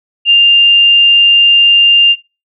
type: tone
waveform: sine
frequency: 2798 Hz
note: F7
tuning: 3 cents sharp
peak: -3 dBFS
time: 0.25-2.16 s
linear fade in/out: 50 ms
effects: noise-tail reverb RT60 0.3 s tail -23 dB re dry